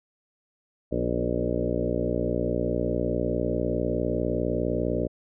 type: harmonic tone with a mistuned harmonic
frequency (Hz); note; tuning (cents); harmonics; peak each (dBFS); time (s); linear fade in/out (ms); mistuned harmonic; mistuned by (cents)
59.9; A#1; +48; 1 / 2 / 3 / 4 / 5 / 6 / 7 / 8 / 9 / 10; -33 / -33 / -33 / -33 / -33 / -33 / -33 / -33 / -33 / -33; 0.91-5.08; 20; 5; -28
effects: none